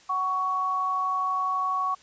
sine tone pair together, 749.2 / 1117 Hz, F#5 / C#6, +21 / +13 cents, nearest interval perfect fifth, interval 692 cents, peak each -33 / -24 dBFS, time 0.09-1.95 s, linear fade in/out 10 ms, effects white hiss -55 dBFS RMS until 2.02 s + resampled to 16000 Hz

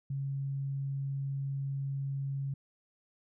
sine tone, 137.6 Hz, C#3, 12 cents flat, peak -32 dBFS, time 0.1-2.54 s, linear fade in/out 5 ms, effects none

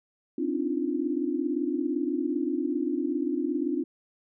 sine tone cluster, 259.9 / 287.6 / 305.2 / 345.6 Hz, C4 / D4 / D#4 / F4, -11 / -36 / -33 / -18 cents, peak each -31 dBFS, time 0.38-3.84 s, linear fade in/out 5 ms, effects none

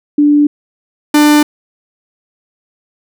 sine / 45% pulse tone pair in turn, 293.2 / 297.5 Hz, D4 / D4, -3 / +22 cents, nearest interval unison, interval 25 cents, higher second, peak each -5 dBFS, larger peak neither, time 0.18-0.47 / 1.14-1.43 s, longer neither, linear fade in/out 5 ms, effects none

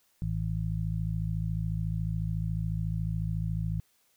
harmonic tone, 54 Hz, A1, 32 cents flat, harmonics 1 / 2 / 3, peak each -34 / -32 / -32 dBFS, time 0.22-3.8 s, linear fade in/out 0 ms, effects white hiss -69 dBFS RMS until 4.16 s

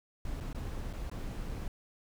brown noise with dropouts, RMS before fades -38 dBFS, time 0.25-1.68 s, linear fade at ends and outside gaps 2 ms, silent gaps 0.403-0.407 / 0.53-0.547 / 0.93-0.934 / 1.099-1.114 s, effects none

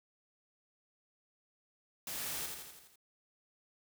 white noise with echo, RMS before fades -41 dBFS, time 2.07-2.46 s, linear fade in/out 2 ms, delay 83 ms, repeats 6, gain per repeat -4 dB, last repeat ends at 2.958 s, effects none

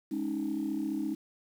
sine chord, Ab suspended fourth, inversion none, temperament just, 207.7 / 276.9 / 311.5 Hz, Ab3 / Db4 / Eb4, 0 / -2 / +2 cents, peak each -36 / -34 / -32 dBFS, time 0.11-1.15 s, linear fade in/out 10 ms, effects tanh soft clip ceiling -23 dBFS + 9-bit

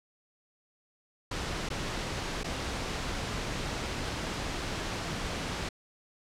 pink noise with dropouts, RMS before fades -34 dBFS, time 1.31-5.69 s, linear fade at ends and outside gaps 5 ms, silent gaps 1.69-1.701 / 2.434-2.442 s, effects low-pass 6000 Hz 12 dB/octave

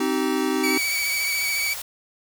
square chord, C minor, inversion none, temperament equal with one note detuned, 261.6 / 311.1 / 384.6 Hz, C4 / Eb4 / G4, 0 / 0 / -33 cents, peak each -26 dBFS, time 0-0.78 s, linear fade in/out 5 ms
sawtooth tone with vibrato, 2272 Hz, C#7, 42 cents sharp, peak -19 dBFS, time 0.63-1.74 s, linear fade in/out 10 ms, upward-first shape sine, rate 14 Hz, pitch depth 28 cents each way
white band-stop noise, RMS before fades -33 dBFS, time 0.77-1.82 s, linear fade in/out 5 ms, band 130 to 490 Hz, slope 96 dB/octave
effects none

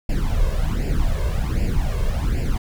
brown noise with flanger, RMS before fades -20 dBFS, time 0.09-2.58 s, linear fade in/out 5 ms, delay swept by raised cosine 0.4 to 1.9 ms, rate 1.3 Hz, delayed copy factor +0.8, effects none

